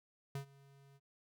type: tone with ADSR envelope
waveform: square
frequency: 138.59 Hz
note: C#3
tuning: in tune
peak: -38 dBFS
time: 0.35-1 s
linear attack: 3 ms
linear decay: 98 ms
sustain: -23 dB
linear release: 42 ms
effects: none